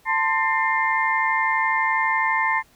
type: tone cluster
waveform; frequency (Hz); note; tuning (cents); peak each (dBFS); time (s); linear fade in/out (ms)
sine; 888 / 1040 / 1797 / 2102; A5 / C6 / A6 / C7; +16 / -11 / +36 / +7; -24; 0.05-2.63; 50
effects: pink hiss -57 dBFS RMS until 2.75 s